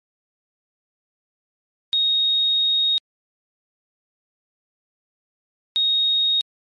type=tone pair in turn; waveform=sine; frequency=3739 / 3739 Hz; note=A#7 / A#7; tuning=+4 / +4 cents; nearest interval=unison; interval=0 cents; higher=neither; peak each=-16 dBFS; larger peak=neither; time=1.93-2.98 / 5.76-6.41 s; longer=first; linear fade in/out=0 ms; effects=MP3 48 kbps